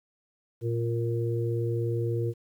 harmonic tone, 116.54 Hz, A#2, in tune, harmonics 1 / 3 / 4, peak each -27 / -32 / -33 dBFS, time 0.61-2.34 s, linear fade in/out 50 ms, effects 10-bit

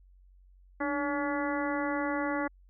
harmonic tone with a mistuned harmonic, 284.1 Hz, C#4, 43 cents sharp, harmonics 1 / 2 / 3 / 4 / 5 / 6 / 7, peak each -32 / -35 / -37 / -38 / -39 / -40 / -40 dBFS, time 0.8-2.48 s, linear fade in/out 10 ms, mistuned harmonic 1, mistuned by +72 cents, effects added 46 Hz sine -55 dBFS peak until 2.69 s

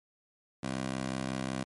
15% pulse tone with high-pass filter, 65.41 Hz, C2, in tune, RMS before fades -35 dBFS, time 0.63-1.64 s, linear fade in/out 5 ms, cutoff 190 Hz, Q 0.81, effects MP3 48 kbps

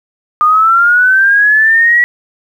sine linear sweep, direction up, 1209 to 1940 Hz, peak -5 dBFS, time 0.41-2.04 s, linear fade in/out 0 ms, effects 7-bit

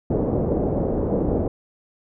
white low-pass noise, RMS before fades -22 dBFS, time 0.1-1.48 s, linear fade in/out 5 ms, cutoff 530 Hz, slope 24 dB/octave, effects none

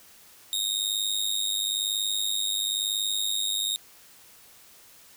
sawtooth tone with amplitude modulation, 3729 Hz, A#7, in tune, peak -19 dBFS, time 0.53-3.76 s, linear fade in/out 0 ms, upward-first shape sine, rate 101 Hz, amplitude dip 80%, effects white hiss -53 dBFS RMS until 5.16 s

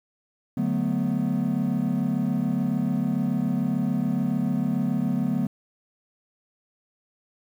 triangle chord, B minor seventh, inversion first, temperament equal, 146.83 / 185 / 220 / 246.9 Hz, D3 / F#3 / A3 / B3, 0 / 0 / 0 / 0 cents, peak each -27 / -25 / -25 / -24 dBFS, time 0.57-5.47 s, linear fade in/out 5 ms, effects tanh soft clip ceiling -13 dBFS + 9-bit

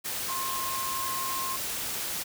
sine tone in noise, 1063 Hz, C6, 27 cents sharp, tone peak -32 dBFS, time 0.28-1.57 s, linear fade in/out 20 ms, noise white, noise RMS -33 dBFS, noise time 0.04-2.24 s, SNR -2 dB, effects none

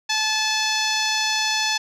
10% pulse tone with low-pass filter, 867 Hz, A5, 26 cents flat, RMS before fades -22 dBFS, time 0.09-1.78 s, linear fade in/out 10 ms, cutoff 6300 Hz, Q 1.9, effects none

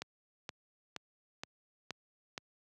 click train, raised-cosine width 0.2 ms, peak -22 dBFS, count 6, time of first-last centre 0.02-2.378 s, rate 2.12 Hz, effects high-pass 100 Hz 12 dB/octave

